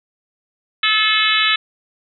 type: harmonic tone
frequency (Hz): 432.5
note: A4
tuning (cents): -30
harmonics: 3 / 4 / 5 / 6 / 7 / 8 / 9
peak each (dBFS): -21 / -21 / -21 / -21 / -21 / -21 / -21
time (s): 0.83-1.56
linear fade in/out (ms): 5
effects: none